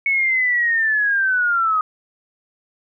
sine linear sweep, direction down, 2217 to 1244.5 Hz, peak -15 dBFS, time 0.06-1.81 s, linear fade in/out 2 ms, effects none

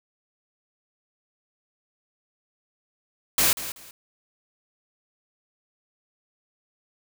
white noise with echo, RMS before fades -20 dBFS, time 3.38-3.53 s, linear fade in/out 2 ms, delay 190 ms, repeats 2, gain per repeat -13 dB, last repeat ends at 3.91 s, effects none

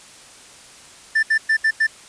triangle tone bursts at uneven times, 1773 Hz, A6, 13 cents sharp, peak -12 dBFS, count 5, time 1.15-1.23 / 1.3-1.38 / 1.49-1.57 / 1.64-1.71 / 1.8-1.87 s, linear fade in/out 10 ms, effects white hiss -44 dBFS RMS until 2.08 s + resampled to 22050 Hz

